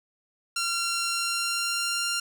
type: tone with pitch glide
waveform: 10% pulse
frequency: 1375 to 1391 Hz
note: F6 to F6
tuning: -27 to -7 cents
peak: -17 dBFS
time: 0.56-2.2 s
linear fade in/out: 5 ms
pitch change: +20 cents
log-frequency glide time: 1.08-2.06 s
effects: none